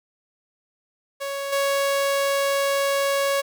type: tone with level steps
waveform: sawtooth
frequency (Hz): 556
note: C#5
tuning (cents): +5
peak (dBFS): -23 / -16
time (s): 1.2-3.42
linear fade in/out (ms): 20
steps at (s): 1.52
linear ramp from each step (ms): 10
effects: none